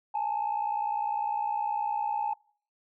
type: tone pair together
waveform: sine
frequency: 830.6 / 890.5 Hz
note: G#5 / A5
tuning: 0 / +21 cents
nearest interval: minor second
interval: 121 cents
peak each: -28 / -30 dBFS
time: 0.14-2.34 s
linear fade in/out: 10 ms
effects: noise-tail reverb RT60 0.5 s tail -25 dB re dry + tanh soft clip ceiling -22 dBFS